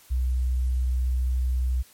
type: tone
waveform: sine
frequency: 63 Hz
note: B1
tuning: 35 cents sharp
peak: -21 dBFS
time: 0.1-1.83 s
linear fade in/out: 20 ms
effects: white hiss -54 dBFS RMS until 1.93 s + MP3 64 kbps